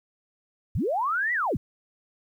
sine linear two-way sweep, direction up then down, 54.2 to 2000 to 54.2 Hz, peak -23 dBFS, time 0.75-1.57 s, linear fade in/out 5 ms, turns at 1.33 s, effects 10-bit

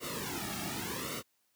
pink noise with flanger, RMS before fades -38 dBFS, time 0-1.23 s, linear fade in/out 50 ms, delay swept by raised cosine 1.2 to 2.02 ms, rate 0.87 Hz, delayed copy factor -0.9, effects white hiss -75 dBFS RMS until 1.55 s + high-pass 80 Hz 12 dB/octave

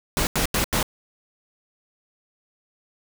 pink noise bursts, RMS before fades -22 dBFS, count 4, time 0.17-0.828 s, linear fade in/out 0 ms, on 100 ms, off 86 ms, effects none

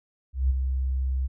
sine tone with ADSR envelope, 65.41 Hz, C2, in tune, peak -17 dBFS, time 0.33-1.28 s, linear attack 170 ms, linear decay 19 ms, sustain -6 dB, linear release 23 ms, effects none

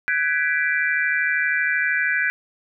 sine chord, G# half-diminished seventh, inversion third, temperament equal with one note detuned, 1508.5 / 1661.2 / 1975.5 / 2349 Hz, F#6 / G#6 / B6 / D7, +33 / 0 / 0 / 0 cents, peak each -23 / -23 / -25 / -26 dBFS, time 0.08-2.3 s, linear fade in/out 0 ms, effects none

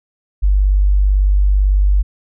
sine tone, 49 Hz, G1, in tune, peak -9 dBFS, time 0.42-2.03 s, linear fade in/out 20 ms, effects none

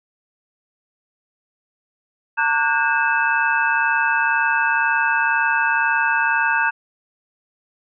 sine tone cluster, 909 / 1152 / 1462 / 1604 / 2619 Hz, A#5 / D6 / F#6 / G6 / E7, -44 / -34 / -21 / +39 / -12 cents, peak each -21 / -29 / -21 / -20 / -26 dBFS, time 2.37-6.71 s, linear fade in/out 20 ms, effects none

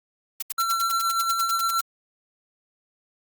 blue noise bursts, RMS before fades -28 dBFS, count 15, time 0.4-1.81 s, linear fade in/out 5 ms, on 24 ms, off 75 ms
square tone with tremolo, 1353 Hz, E6, 45 cents sharp, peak -21 dBFS, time 0.58-1.81 s, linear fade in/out 5 ms, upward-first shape sine, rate 8.6 Hz, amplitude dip 40%
effects Opus 48 kbps

